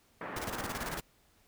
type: band-pass noise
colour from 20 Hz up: white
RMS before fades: -41 dBFS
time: 0.21-0.98 s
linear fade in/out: 2 ms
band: 130 to 1700 Hz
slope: 24 dB/octave
type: noise with tremolo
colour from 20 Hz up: pink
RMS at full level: -38 dBFS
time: 0.36-1.01 s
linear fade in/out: 5 ms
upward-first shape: square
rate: 18 Hz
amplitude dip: 75%
effects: pink hiss -67 dBFS RMS until 1.47 s